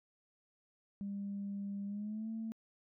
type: tone with pitch glide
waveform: sine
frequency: 200.1 to 223.3 Hz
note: G3 to A3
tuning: +36 to +26 cents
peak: -37 dBFS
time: 1.01-2.52 s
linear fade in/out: 0 ms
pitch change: +190 cents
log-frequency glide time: 1.86-2.3 s
effects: tanh soft clip ceiling -33 dBFS